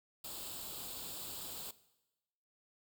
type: noise with comb filter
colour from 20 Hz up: white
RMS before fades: -45 dBFS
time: 0.24-1.71 s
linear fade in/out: 5 ms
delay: 0.25 ms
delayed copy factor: +0.7
effects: noise-tail reverb RT60 1.0 s tail -18 dB re dry